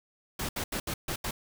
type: noise bursts at uneven times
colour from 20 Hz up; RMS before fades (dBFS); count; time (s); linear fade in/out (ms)
pink; -33; 6; 0.39-0.49 / 0.56-0.64 / 0.72-0.8 / 0.87-0.94 / 1.08-1.16 / 1.24-1.31; 5
effects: none